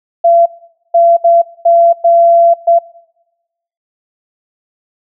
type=tone bursts at uneven times; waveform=sine; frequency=680 Hz; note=F5; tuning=46 cents flat; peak=-4 dBFS; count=6; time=0.24-0.46 / 0.94-1.17 / 1.24-1.42 / 1.65-1.93 / 2.04-2.54 / 2.67-2.79 s; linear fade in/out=10 ms; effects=noise-tail reverb RT60 1.0 s tail -22 dB re dry